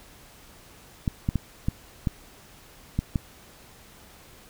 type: clicks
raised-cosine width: 5 ms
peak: -11 dBFS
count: 7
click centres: 1.078 / 1.289 / 1.357 / 1.685 / 2.072 / 2.99 / 3.158 s
effects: pink hiss -51 dBFS RMS until 4.49 s